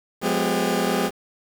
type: tone cluster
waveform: 20% pulse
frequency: 180.8 / 210.7 / 253.1 / 402.1 Hz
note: F#3 / G#3 / B3 / G4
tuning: -40 / +25 / +43 / +44 cents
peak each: -21 dBFS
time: 0.21-1.11 s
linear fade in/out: 50 ms
effects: 7-bit